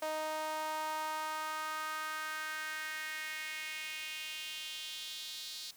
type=tone with high-pass filter sweep; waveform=sawtooth; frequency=311.1 Hz; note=D#4; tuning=in tune; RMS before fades=-40 dBFS; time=0.02-5.71 s; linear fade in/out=5 ms; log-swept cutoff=690 to 4200 Hz; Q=3.1; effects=white hiss -60 dBFS RMS until 5.76 s